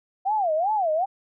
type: tone with vibrato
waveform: sine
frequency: 732 Hz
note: F#5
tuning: 19 cents flat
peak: -20 dBFS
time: 0.25-1.06 s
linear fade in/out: 20 ms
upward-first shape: sine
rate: 2.6 Hz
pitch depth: 300 cents each way
effects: none